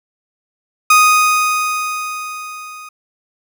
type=tone with level ramp; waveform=30% pulse; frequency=1244.5 Hz; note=D#6; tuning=in tune; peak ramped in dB=-3 to -29 dBFS; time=0.9-2.89 s; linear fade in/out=5 ms; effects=none